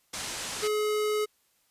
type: low-pass noise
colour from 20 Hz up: white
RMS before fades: -36 dBFS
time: 0.13-0.68 s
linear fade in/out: 10 ms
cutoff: 8700 Hz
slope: 24 dB/octave
type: tone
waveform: square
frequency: 423.9 Hz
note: G#4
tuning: 35 cents sharp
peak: -26 dBFS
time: 0.62-1.26 s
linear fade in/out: 20 ms
effects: white hiss -69 dBFS RMS until 1.7 s + resampled to 32000 Hz